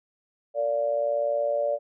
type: tone with amplitude modulation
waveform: sine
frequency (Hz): 579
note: D5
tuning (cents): -25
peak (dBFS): -19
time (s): 0.54-1.79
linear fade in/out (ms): 50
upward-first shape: sine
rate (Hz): 121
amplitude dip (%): 75
effects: none